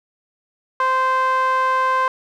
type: tone with band-pass filter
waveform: sawtooth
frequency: 520 Hz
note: C5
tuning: 11 cents flat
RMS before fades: -18 dBFS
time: 0.8-2.08 s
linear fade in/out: 2 ms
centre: 1200 Hz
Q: 6.5
effects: none